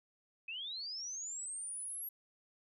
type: linear sweep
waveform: sine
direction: up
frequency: 2500 to 11630 Hz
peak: -40 dBFS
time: 0.48-2.09 s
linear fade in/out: 5 ms
effects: none